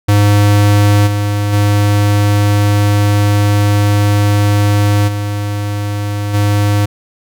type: tone with level steps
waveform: square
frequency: 102.8 Hz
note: G#2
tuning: 17 cents flat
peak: -7 / -13 / -9 / -16 / -10 dBFS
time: 0.08-6.86 s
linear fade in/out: 10 ms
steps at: 1.06 / 1.52 / 5.07 / 6.33 s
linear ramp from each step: 20 ms
effects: none